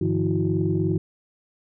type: tone cluster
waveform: sine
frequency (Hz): 101.3 / 150.9 / 170.9 / 324.3 / 367.4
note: G#2 / D3 / F3 / E4 / F#4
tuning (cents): -43 / +47 / -37 / -28 / -12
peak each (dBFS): -26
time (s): 0.01-0.98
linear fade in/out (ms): 5
effects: tanh soft clip ceiling -10 dBFS